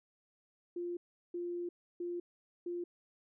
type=tone bursts at uneven times; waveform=sine; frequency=349.2 Hz; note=F4; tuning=in tune; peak=-36 dBFS; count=4; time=0.76-0.97 / 1.34-1.69 / 2-2.2 / 2.66-2.84 s; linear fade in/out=5 ms; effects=none